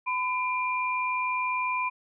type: tone pair together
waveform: sine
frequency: 1007 / 2387 Hz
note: B5 / D7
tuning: +33 / +28 cents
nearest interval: octave + minor third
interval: 1495 cents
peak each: -27 / -30 dBFS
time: 0.06-1.9 s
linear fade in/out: 20 ms
effects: none